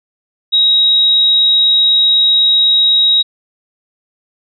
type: tone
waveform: sine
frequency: 3808 Hz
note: A#7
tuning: 36 cents sharp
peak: -7 dBFS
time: 0.52-3.23 s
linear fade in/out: 20 ms
effects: none